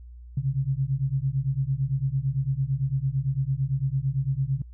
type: beating tone pair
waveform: sine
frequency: 130.81 / 139.71 Hz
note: C3 / C#3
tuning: 0 / +14 cents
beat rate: 8.9 Hz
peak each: -26 dBFS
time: 0.37-4.62 s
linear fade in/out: 5 ms
effects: added 60 Hz sine -41 dBFS peak until 4.73 s